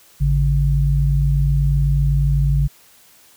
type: tone pair together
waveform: sine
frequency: 53.72 / 141.8 Hz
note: A1 / C#3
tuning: -41 / +40 cents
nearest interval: octave + perfect fourth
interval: 1681 cents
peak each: -16 dBFS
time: 0.2-2.68 s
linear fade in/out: 20 ms
effects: white hiss -50 dBFS RMS until 3.36 s